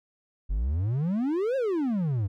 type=exponential two-way sweep; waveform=triangle; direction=up then down; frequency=43.42 to 554.4 to 91.8 Hz; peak=-22 dBFS; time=0.49-2.28 s; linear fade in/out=20 ms; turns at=1.56 s; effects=none